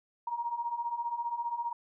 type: beating tone pair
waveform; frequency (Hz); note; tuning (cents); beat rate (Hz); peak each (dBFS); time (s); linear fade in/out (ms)
sine; 932.3 / 947.3; A#5 / A#5; 0 / +28; 15; -37 / -33; 0.27-1.73; 5
effects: none